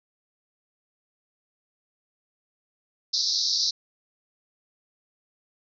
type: band-pass noise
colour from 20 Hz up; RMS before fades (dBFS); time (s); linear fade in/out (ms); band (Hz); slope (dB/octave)
white; -25; 3.13-3.71; 10; 3900 to 5700; 96
effects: none